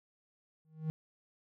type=tone with exponential growth; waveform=triangle; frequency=157.4 Hz; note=D#3; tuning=20 cents sharp; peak=-27 dBFS; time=0.65-0.9 s; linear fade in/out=0 ms; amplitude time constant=53 ms; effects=none